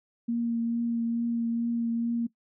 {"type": "tone with vibrato", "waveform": "sine", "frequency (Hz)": 233.1, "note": "A#3", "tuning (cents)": 0, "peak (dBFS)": -25, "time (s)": [0.28, 2.27], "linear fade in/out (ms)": 10, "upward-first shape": "triangle", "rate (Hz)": 2.3, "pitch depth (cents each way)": 17, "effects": ["noise-tail reverb RT60 0.1 s tail -19 dB re dry"]}